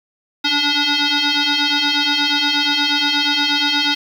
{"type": "tone with frequency modulation", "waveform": "sine", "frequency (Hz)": 293.7, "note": "D4", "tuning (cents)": 0, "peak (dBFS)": -14, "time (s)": [0.44, 3.95], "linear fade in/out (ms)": 10, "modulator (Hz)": 579, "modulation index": 7.6, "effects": ["7-bit"]}